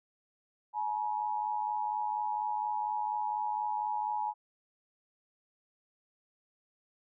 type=tone pair together; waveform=sine; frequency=851 / 955.2 Hz; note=G#5 / A#5; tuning=+42 / +42 cents; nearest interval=major second; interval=200 cents; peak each=-32 / -35 dBFS; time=0.73-4.34 s; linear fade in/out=50 ms; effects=none